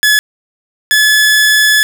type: tone pair in turn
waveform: sawtooth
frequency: 1708 / 1715.5 Hz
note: G#6 / A6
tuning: +48 / -44 cents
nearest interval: unison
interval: 8 cents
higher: second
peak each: -3 dBFS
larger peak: neither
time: 0.03-0.19 / 0.91-1.83 s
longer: second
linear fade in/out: 0 ms
effects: none